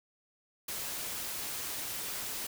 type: noise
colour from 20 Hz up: white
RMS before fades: -38 dBFS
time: 0.68-2.47 s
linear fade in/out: 5 ms
effects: none